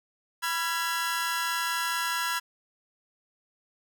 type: chord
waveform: sawtooth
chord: F diminished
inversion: second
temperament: equal with one note detuned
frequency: 987.8 / 1363.4 / 1661.2 Hz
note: Cb6 / F6 / Ab6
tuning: 0 / -42 / 0 cents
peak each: -28 dBFS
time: 0.42-2.4 s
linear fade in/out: 20 ms
effects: none